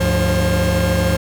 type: tone cluster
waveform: 45% pulse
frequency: 73.2 / 100.5 / 174.3 / 536 Hz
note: D2 / G2 / F3 / C5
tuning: -5 / +44 / -3 / +42 cents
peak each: -20 dBFS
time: 0-1.17 s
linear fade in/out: 10 ms
effects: none